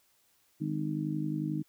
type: harmonic tone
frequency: 51.2 Hz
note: G#1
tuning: 24 cents flat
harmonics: 3 / 4 / 5 / 6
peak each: -34 / -38 / -39 / -34 dBFS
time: 0.6-1.63 s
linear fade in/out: 20 ms
effects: white hiss -69 dBFS RMS until 1.68 s